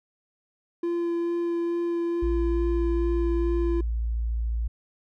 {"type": "tone with vibrato", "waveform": "triangle", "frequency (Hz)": 341.9, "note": "F4", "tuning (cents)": -37, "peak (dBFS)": -22, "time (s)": [0.83, 3.81], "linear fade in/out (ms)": 5, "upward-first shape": "sine", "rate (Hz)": 2.3, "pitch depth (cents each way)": 9}
{"type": "tone", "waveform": "sine", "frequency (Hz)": 57, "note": "A#1", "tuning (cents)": -38, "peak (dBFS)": -24, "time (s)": [2.22, 4.68], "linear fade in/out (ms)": 10}
{"effects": []}